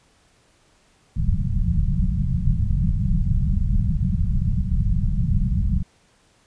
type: low-pass noise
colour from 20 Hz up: pink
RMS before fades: -20 dBFS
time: 1.16-5.83 s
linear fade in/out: 10 ms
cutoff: 200 Hz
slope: 96 dB/octave
effects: pink hiss -59 dBFS RMS until 6.46 s + resampled to 22050 Hz